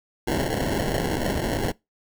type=noise with sample-and-hold; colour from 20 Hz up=white; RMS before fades=-25 dBFS; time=0.27-1.72 s; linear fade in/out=5 ms; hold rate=1225 Hz; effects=noise-tail reverb RT60 0.2 s tail -23 dB re dry